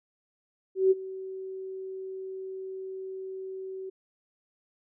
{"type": "tone with ADSR envelope", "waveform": "sine", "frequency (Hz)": 380, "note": "F#4", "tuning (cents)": 46, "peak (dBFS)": -16, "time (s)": [0.75, 3.9], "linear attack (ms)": 160, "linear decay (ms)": 27, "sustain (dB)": -19, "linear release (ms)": 10, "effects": []}